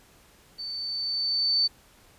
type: tone with level ramp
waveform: sine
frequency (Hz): 4536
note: C#8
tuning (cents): +39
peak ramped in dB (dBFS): -33 to -19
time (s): 0.58-1.68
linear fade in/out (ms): 20
effects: pink hiss -57 dBFS RMS until 2.18 s + resampled to 32000 Hz